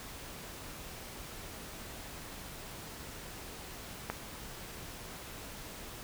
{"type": "click", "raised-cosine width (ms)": 0.5, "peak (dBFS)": -18, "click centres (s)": 4.1, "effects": ["pink hiss -46 dBFS RMS until 6.03 s"]}